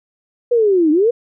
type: linear two-way sweep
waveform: sine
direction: down then up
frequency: 493.9 to 293.7 to 493.9 Hz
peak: -10 dBFS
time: 0.51-1.11 s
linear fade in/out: 10 ms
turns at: 0.91 s
effects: none